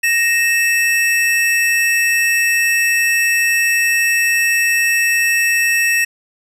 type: tone pair together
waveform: square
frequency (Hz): 1864.7 / 2633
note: A#6 / E7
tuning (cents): 0 / -3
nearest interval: tritone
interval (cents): 597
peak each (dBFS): -16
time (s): 0.03-6.05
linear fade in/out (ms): 10
effects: resampled to 32000 Hz + 7-bit